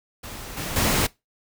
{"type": "noise with level steps", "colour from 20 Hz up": "pink", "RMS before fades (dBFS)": [-37, -30, -21], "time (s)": [0.23, 1.07], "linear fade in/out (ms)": 10, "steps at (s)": [0.57, 0.76], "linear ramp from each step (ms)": 2, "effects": ["noise-tail reverb RT60 0.2 s tail -21 dB re dry"]}